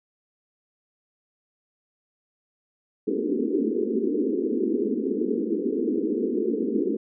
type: band-pass noise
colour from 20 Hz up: white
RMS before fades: -25 dBFS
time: 3.07-6.97 s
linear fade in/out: 10 ms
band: 210 to 450 Hz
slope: 96 dB/octave
effects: none